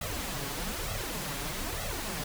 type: noise with flanger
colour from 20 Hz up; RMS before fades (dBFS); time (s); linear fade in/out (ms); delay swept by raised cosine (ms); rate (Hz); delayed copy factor
pink; -35; 0.01-2.24; 5; 1.5 to 7.2; 1.1; +0.8
effects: none